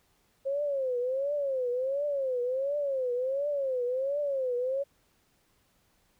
sine tone with vibrato, 534 Hz, C5, 35 cents sharp, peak -27 dBFS, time 0.45-4.84 s, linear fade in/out 20 ms, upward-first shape triangle, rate 1.4 Hz, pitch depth 180 cents each way, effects pink hiss -69 dBFS RMS until 6.19 s

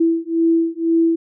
sine beating tone pair, 329.6 / 331.6 Hz, E4 / E4, 0 / +10 cents, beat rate 2 Hz, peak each -17 dBFS, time 0-1.16 s, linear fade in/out 10 ms, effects none

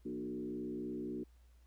sine tone with frequency modulation, 299.6 Hz, D4, 35 cents sharp, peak -38 dBFS, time 0.05-1.24 s, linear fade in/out 10 ms, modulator 63.6 Hz, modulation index 1.4, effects added 60 Hz sine -60 dBFS peak until 1.66 s + pink hiss -75 dBFS RMS until 1.66 s

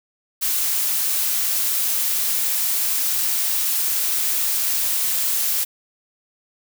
blue noise, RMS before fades -21 dBFS, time 0.41-5.65 s, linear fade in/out 20 ms, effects none

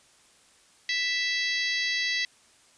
harmonic tone with a mistuned harmonic, 659 Hz, E5, 1 cent flat, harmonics 3 / 4 / 5 / 6 / 7 / 8 / 9, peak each -28 / -35 / -35 / -33 / -34 / -39 / -41 dBFS, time 0.89-2.25 s, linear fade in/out 2 ms, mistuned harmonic 9, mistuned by +71 cents, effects white hiss -59 dBFS RMS until 2.77 s + resampled to 22050 Hz

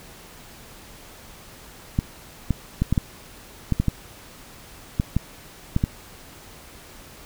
clicks, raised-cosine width 5 ms, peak -7 dBFS, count 12, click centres 1.989 / 2.507 / 2.82 / 2.926 / 2.978 / 3.723 / 3.8 / 3.883 / 4.999 / 5.166 / 5.764 / 5.839 s, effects pink hiss -45 dBFS RMS until 7.25 s

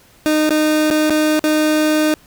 30% pulse tone with dropouts, 307.3 Hz, D#4, 21 cents flat, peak -10 dBFS, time 0.26-2.14 s, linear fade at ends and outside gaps 0 ms, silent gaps 0.493-0.506 / 0.902-0.91 / 1.097-1.104 / 1.393-1.44 s, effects pink hiss -49 dBFS RMS until 2.26 s

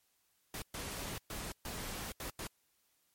pink noise bursts at uneven times, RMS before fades -42 dBFS, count 6, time 0.54-0.62 / 0.74-1.18 / 1.3-1.52 / 1.65-2.12 / 2.2-2.3 / 2.39-2.47 s, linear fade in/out 2 ms, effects white hiss -75 dBFS RMS until 3.14 s + MP3 64 kbps

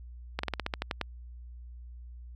slowing click train, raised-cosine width 0.3 ms, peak -14 dBFS, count 10, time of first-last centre 0.39-1.013 s, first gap 44 ms, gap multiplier 1.11, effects added 60 Hz sine -43 dBFS peak until 2.35 s

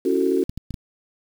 sine chord, F# minor seventh, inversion second, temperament just, 277.5 / 333 / 370 / 444 Hz, C#4 / E4 / F#4 / A4, +2 / +18 / 0 / +16 cents, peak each -23 / -26 / -20 / -25 dBFS, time 0.05-0.44 s, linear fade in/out 5 ms
clicks, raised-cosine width 5 ms, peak -18 dBFS, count 4, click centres 0.495 / 0.576 / 0.707 / 0.742 s
effects 7-bit

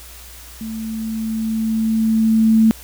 sine tone with level ramp, 221.8 Hz, A3, 14 cents sharp, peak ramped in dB -25 to -8 dBFS, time 0.61-2.71 s, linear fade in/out 0 ms, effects added 60 Hz sine -40 dBFS peak until 2.83 s + white hiss -40 dBFS RMS until 2.83 s

